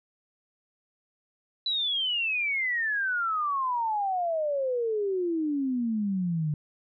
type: exponential sweep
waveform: sine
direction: down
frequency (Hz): 3994 to 146.6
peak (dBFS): -25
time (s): 1.66-6.54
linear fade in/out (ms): 2
effects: none